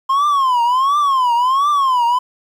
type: tone with vibrato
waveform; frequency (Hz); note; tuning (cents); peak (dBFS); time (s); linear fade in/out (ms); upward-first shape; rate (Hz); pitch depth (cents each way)
triangle; 1054; C6; +12; -10; 0.09-2.19; 10; triangle; 1.4; 220
effects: 8-bit